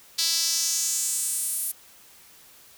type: tone with high-pass filter sweep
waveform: sawtooth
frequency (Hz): 330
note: E4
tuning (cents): +2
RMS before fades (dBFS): -26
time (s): 0.18-1.72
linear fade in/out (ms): 10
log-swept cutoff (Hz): 4500 to 11000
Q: 2.9
effects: white hiss -52 dBFS RMS until 2.77 s